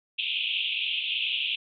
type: band-pass noise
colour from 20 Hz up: pink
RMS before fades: -29 dBFS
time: 0.18-1.56 s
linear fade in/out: 10 ms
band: 2500 to 3500 Hz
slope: 96 dB/octave
effects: none